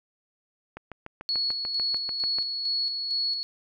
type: click train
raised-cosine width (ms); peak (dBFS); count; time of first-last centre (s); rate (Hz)
0.5; -23; 12; 0.77-2.385; 6.81
type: tone with tremolo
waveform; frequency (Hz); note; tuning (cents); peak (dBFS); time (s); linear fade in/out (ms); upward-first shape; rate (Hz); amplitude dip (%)
sine; 4371; C#8; -25; -24; 1.29-3.43; 0; square; 2.2; 40
effects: none